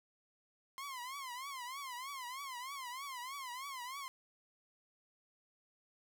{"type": "tone with vibrato", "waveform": "sawtooth", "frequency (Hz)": 1046.5, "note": "C6", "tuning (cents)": 0, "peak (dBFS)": -39, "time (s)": [0.78, 4.08], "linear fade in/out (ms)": 0, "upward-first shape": "triangle", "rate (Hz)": 3.2, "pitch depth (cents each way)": 170, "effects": []}